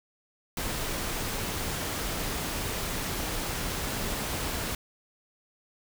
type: noise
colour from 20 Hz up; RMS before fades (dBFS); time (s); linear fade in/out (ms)
pink; -32; 0.57-4.75; 2
effects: none